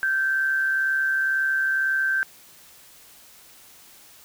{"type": "tone with amplitude modulation", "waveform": "sine", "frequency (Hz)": 1558, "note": "G6", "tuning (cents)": -11, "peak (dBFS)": -18, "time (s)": [0.03, 2.23], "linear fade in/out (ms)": 0, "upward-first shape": "sine", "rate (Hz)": 142, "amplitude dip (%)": 40, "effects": ["white hiss -50 dBFS RMS until 4.24 s"]}